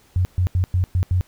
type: tone bursts at uneven times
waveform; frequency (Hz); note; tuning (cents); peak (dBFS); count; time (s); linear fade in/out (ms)
sine; 90.9; F#2; -30; -15; 6; 0.16-0.25 / 0.38-0.47 / 0.55-0.64 / 0.74-0.84 / 0.95-1.03 / 1.11-1.21; 0
effects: pink hiss -55 dBFS RMS until 1.27 s